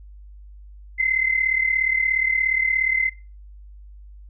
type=tone pair together; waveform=sine; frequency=2056 / 2093 Hz; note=C7 / C7; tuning=-31 / 0 cents; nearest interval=unison; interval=31 cents; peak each=-19 / -23 dBFS; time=0.98-3.1 s; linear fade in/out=20 ms; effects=noise-tail reverb RT60 0.3 s tail -19 dB re dry + added 50 Hz sine -40 dBFS peak until 4.29 s